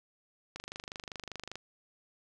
click train, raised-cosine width 0.2 ms, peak -23 dBFS, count 26, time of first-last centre 0.56-1.556 s, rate 25.1 Hz, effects none

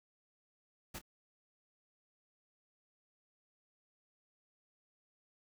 pink noise with echo, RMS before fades -44 dBFS, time 0.94-0.99 s, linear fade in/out 10 ms, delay 26 ms, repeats 1, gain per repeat -13 dB, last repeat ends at 1.016 s, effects none

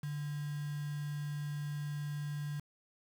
sine tone with quantisation, 146.83 Hz, D3, in tune, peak -36 dBFS, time 0.03-2.6 s, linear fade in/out 5 ms, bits 8, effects none

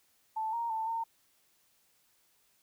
sine tone with pitch steps, 879 / 932 / 887 / 912 Hz, A5 / A#5 / A5 / A#5, -2 / -1 / +14 / -38 cents, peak -31 dBFS, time 0.36-1.04 s, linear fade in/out 10 ms, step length 170 ms, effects white hiss -70 dBFS RMS until 2.62 s

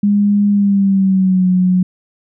sine tone with pitch glide, 204.2 to 182.98 Hz, G#3 to F#3, -29 to -19 cents, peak -9 dBFS, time 0.03-1.83 s, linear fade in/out 5 ms, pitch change -190 cents, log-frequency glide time 0.5-1.48 s, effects none

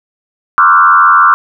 sine tone with frequency modulation, 1256 Hz, D#6, 16 cents sharp, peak -3 dBFS, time 0.58-1.34 s, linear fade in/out 0 ms, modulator 86.5 Hz, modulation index 2.3, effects none

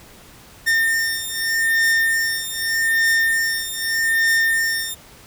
45% pulse beating tone pair, 1815 / 1815.82 Hz, A#6 / A#6, -47 / -46 cents, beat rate 0.82 Hz, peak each -20 dBFS, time 0.66-4.95 s, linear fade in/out 20 ms, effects pink hiss -45 dBFS RMS until 5.26 s

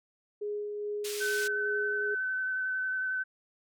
sine tone with tremolo, 415.3 Hz, G#4, in tune, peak -31 dBFS, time 0.41-2.15 s, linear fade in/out 10 ms, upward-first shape sine, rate 2.4 Hz, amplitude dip 30%
white band-pass noise, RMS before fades -39 dBFS, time 1.04-1.48 s, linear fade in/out 10 ms, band 2100 to 8400 Hz, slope 12 dB/octave
sine tone with vibrato, 1521 Hz, F#6, 47 cents sharp, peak -29 dBFS, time 1.2-3.24 s, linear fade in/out 20 ms, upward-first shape square, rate 11 Hz, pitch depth 10 cents each way
effects none

